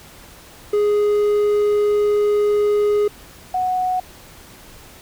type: tone pair in turn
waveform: triangle / sine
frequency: 415.3 / 737.2 Hz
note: G#4 / F#5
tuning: 0 / -7 cents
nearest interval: minor seventh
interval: 993 cents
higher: second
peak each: -12 / -17 dBFS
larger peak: first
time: 0.73-3.08 / 3.54-4 s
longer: first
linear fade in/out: 5 ms
effects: pink hiss -43 dBFS RMS until 5.01 s